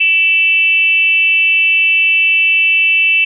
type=tone with frequency modulation; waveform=sine; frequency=2656 Hz; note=E7; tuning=12 cents sharp; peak=-8 dBFS; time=0-3.25 s; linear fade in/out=10 ms; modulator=352 Hz; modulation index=0.47; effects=none